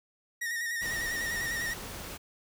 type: tone with vibrato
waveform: 45% pulse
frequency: 1866 Hz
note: A#6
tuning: 1 cent sharp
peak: -31 dBFS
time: 0.41-1.74 s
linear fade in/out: 10 ms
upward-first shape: square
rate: 10 Hz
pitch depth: 38 cents each way
type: noise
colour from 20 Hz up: pink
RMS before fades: -41 dBFS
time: 0.81-2.18 s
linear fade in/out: 20 ms
effects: none